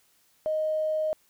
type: tone with tanh clipping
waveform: triangle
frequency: 622.3 Hz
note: D#5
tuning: in tune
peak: -24 dBFS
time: 0.46-1.13 s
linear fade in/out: 0 ms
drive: 3 dB
effects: white hiss -65 dBFS RMS until 1.29 s